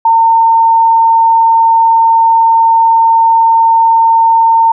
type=tone; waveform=sine; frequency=909 Hz; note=A#5; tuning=44 cents flat; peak=-4 dBFS; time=0.05-4.72 s; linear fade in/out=5 ms; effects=none

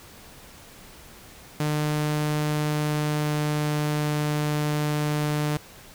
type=tone with pitch glide; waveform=sawtooth; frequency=150.6 to 149.56 Hz; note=D3 to D3; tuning=+44 to +32 cents; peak=-19 dBFS; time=1.6-5.57 s; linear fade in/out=2 ms; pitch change=-12 cents; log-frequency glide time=2.53-4.3 s; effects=pink hiss -47 dBFS RMS until 5.94 s

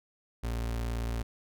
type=tone; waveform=35% pulse; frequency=57.7 Hz; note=A#1; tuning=17 cents flat; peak=-29 dBFS; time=0.43-1.23 s; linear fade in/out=10 ms; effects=none

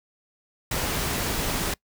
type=noise; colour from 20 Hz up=pink; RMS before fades=-27 dBFS; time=0.71-1.74 s; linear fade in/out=5 ms; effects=noise-tail reverb RT60 0.1 s tail -24 dB re dry

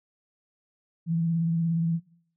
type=tone with vibrato; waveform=sine; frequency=166.1 Hz; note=E3; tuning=13 cents sharp; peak=-23 dBFS; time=1.06-2 s; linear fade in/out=50 ms; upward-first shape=sine; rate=17 Hz; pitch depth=35 cents each way; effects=noise-tail reverb RT60 0.6 s tail -18 dB re dry

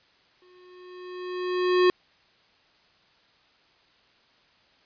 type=tone with exponential growth; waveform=square; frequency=362.8 Hz; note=F#4; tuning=34 cents flat; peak=-16 dBFS; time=0.42-1.9 s; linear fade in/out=1 ms; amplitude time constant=320 ms; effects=white hiss -61 dBFS RMS until 4.85 s + resampled to 11025 Hz

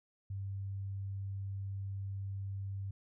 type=tone; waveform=sine; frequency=98 Hz; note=G2; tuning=in tune; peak=-37 dBFS; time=0.3-2.91 s; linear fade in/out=5 ms; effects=none

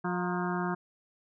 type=harmonic tone with a mistuned harmonic; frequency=178 Hz; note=F3; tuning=33 cents sharp; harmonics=1 / 2 / 4 / 5 / 6 / 7 / 8 / 9; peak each=-32 / -35 / -38 / -39 / -40 / -40 / -41 / -42 dBFS; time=0.04-0.75 s; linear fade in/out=10 ms; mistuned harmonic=5; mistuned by=+75 cents; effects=none

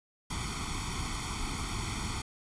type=noise with comb filter; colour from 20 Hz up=pink; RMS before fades=-35 dBFS; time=0.3-2.22 s; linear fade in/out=5 ms; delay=0.89 ms; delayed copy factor=+1; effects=resampled to 22050 Hz

